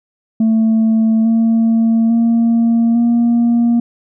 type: tone with pitch steps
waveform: sine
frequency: 222.5 / 226.8 / 231.1 / 235.6 Hz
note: A3 / A#3 / A#3 / A#3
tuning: +20 / -47 / -15 / +19 cents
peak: -7 dBFS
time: 0.4-3.8 s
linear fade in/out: 5 ms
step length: 850 ms
effects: tanh soft clip ceiling -8 dBFS